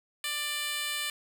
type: tone with high-pass filter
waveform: 10% pulse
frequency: 592 Hz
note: D5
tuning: 14 cents sharp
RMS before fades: -33 dBFS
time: 0.24-1.1 s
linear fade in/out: 2 ms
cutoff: 2000 Hz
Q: 0.66
effects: none